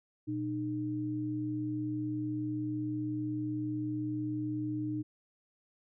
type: tone pair together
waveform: sine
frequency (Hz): 121.1 / 305.2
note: B2 / D#4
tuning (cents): -34 / -33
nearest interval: octave + major third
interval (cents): 1601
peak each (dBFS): -38 / -33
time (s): 0.27-5.03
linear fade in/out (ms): 20
effects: none